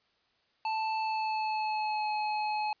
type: tone with pitch glide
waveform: square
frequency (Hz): 880 to 850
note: A5 to G#5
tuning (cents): 0 to +40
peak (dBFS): -30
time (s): 0.65-2.73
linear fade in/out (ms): 2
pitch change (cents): -60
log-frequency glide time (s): 1-2.11
effects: white hiss -71 dBFS RMS until 2.8 s + resampled to 11025 Hz